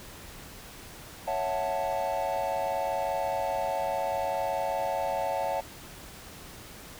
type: chord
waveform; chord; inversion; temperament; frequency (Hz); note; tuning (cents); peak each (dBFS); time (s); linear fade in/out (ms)
triangle; F# minor seventh; second; equal; 554.4 / 659.3 / 740 / 880; C#5 / E5 / F#5 / A5; 0 / 0 / 0 / 0; -31; 1.27-5.61; 10
effects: pink hiss -46 dBFS RMS until 6.99 s